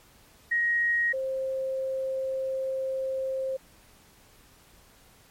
sine tone pair in turn, 1885 / 529 Hz, A#6 / C5, +19 / +19 cents, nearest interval octave + minor seventh, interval 2200 cents, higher first, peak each -22 / -27 dBFS, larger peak first, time 0.51-1.13 / 1.13-3.57 s, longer second, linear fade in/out 10 ms, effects pink hiss -57 dBFS RMS until 5.3 s + MP3 64 kbps

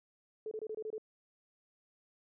sine tone bursts, 434.5 Hz, A4, 22 cents flat, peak -37 dBFS, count 7, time 0.46-0.981 s, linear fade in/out 2 ms, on 53 ms, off 25 ms, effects none

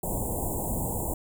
pink band-stop noise, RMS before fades -30 dBFS, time 0.03-1.14 s, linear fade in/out 5 ms, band 970 to 7200 Hz, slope 96 dB/octave, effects none

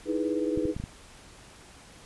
sine chord, E major seventh, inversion third, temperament equal, 311.1 / 329.6 / 415.3 / 493.9 Hz, D#4 / E4 / G#4 / B4, 0 / 0 / 0 / 0 cents, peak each -29 / -33 / -32 / -32 dBFS, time 0.05-0.75 s, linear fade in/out 50 ms
clicks, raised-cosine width 5 ms, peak -22 dBFS, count 5, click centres 0.575 / 0.654 / 0.765 / 0.8 / 0.839 s
effects pink hiss -51 dBFS RMS until 2.05 s + resampled to 24000 Hz

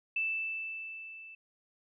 sine tone with level ramp, 2644 Hz, E7, 5 cents sharp, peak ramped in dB -28 to -47 dBFS, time 0.16-1.35 s, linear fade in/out 5 ms, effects none

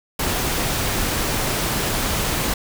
pink noise, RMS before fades -22 dBFS, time 0.19-2.54 s, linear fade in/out 5 ms, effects none

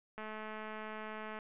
click train, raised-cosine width 0.5 ms, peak -30 dBFS, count 262, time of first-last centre 0.18-1.388 s, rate 216 Hz, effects resampled to 8000 Hz

